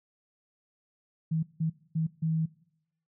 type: tone bursts at uneven times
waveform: sine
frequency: 160.4 Hz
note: E3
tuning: 47 cents flat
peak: -25 dBFS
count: 4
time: 1.31-1.43 / 1.6-1.7 / 1.95-2.07 / 2.22-2.46 s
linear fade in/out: 10 ms
effects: noise-tail reverb RT60 0.8 s tail -21 dB re dry